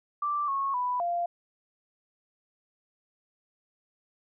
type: tone with pitch steps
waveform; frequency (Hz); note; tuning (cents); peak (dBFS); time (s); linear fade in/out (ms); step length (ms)
sine; 1173 / 1097 / 990 / 694; D6 / C#6 / B5 / F5; -2 / -18 / +4 / -11; -26; 0.22-1.26; 5; 260
effects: none